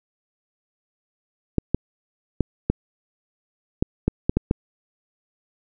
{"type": "clicks", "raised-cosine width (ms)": 3, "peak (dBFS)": -5, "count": 9, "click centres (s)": [1.583, 1.746, 2.407, 2.7, 3.825, 4.08, 4.295, 4.37, 4.511], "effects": []}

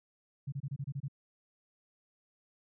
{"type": "tone bursts", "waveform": "sine", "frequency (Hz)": 138.59, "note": "C#3", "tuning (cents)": 0, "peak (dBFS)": -34, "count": 8, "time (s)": [0.47, 1.083], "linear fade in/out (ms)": 10, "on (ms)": 53, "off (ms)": 27, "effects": []}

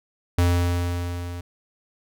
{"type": "tone with level ramp", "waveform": "square", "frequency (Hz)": 87.6, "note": "F2", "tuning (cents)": 6, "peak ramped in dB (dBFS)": [-16, -32], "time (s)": [0.38, 1.41], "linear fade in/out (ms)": 5, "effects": []}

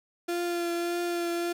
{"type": "tone with vibrato", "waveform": "35% pulse", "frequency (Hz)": 345.3, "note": "F4", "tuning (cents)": -20, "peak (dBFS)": -26, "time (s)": [0.28, 1.53], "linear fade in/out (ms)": 10, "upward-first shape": "triangle", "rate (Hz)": 1.7, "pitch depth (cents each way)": 19, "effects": []}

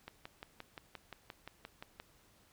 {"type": "click train", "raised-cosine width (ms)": 0.3, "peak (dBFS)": -29, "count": 12, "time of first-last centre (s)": [0.08, 2], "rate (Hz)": 5.73, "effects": ["pink hiss -67 dBFS RMS until 2.52 s"]}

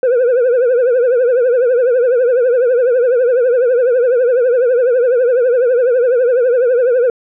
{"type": "tone with vibrato", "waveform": "sine", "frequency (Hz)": 493.9, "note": "B4", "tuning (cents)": 0, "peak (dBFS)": -6, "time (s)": [0.03, 7.1], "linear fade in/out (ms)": 2, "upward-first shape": "triangle", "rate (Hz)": 12, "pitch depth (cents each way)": 130, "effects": ["tanh soft clip ceiling -8 dBFS"]}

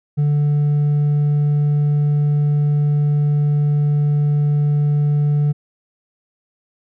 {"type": "tone with hard clipping", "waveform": "sine", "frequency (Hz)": 146.7, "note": "D3", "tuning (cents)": -2, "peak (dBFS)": -14, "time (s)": [0.17, 5.53], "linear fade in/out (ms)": 20, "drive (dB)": 2, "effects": []}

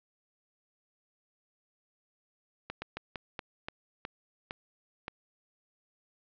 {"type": "slowing click train", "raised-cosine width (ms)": 0.3, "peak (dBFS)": -20, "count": 9, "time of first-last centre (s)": [2.7, 5.081], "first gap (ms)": 120, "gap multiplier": 1.25, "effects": ["low-pass 4000 Hz 12 dB/octave"]}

